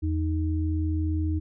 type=tone pair together; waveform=sine; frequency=82.76 / 311.1 Hz; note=E2 / D#4; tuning=+7 / 0 cents; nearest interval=octave + major seventh; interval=2293 cents; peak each=-24 / -30 dBFS; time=0.02-1.4 s; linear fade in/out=20 ms; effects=none